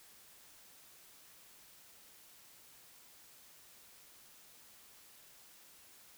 silence, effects white hiss -60 dBFS RMS until 6.17 s

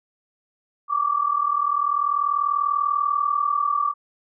sine tone pair together, 1142 / 1182.3 Hz, D6 / D6, -49 / +11 cents, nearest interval minor second, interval 60 cents, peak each -22 dBFS, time 0.88-3.94 s, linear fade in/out 50 ms, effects none

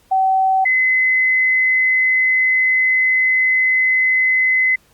sine tone pair in turn, 763 / 2037 Hz, G5 / C7, -47 / -47 cents, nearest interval octave + perfect fourth, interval 1700 cents, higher second, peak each -12 dBFS, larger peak neither, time 0.11-0.65 / 0.65-4.76 s, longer second, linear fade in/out 10 ms, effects pink hiss -55 dBFS RMS until 4.93 s + Opus 48 kbps

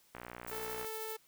click train, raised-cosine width 0.5 ms, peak -29 dBFS, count 43, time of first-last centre 0.15-0.847 s, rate 60.3 Hz
violet noise with tremolo, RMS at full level -43 dBFS, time 0.47-1.16 s, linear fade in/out 5 ms, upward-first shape triangle, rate 13 Hz, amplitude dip 55%
sawtooth tone, 440 Hz, A4, in tune, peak -37 dBFS, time 0.51-1.17 s, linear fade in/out 10 ms
effects white hiss -67 dBFS RMS until 1.27 s

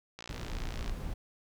click train, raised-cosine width 0.2 ms, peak -26 dBFS, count 42, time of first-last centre 0.19-0.896 s, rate 58.1 Hz
brown noise, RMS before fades -37 dBFS, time 0.29-1.14 s, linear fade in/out 10 ms
effects none

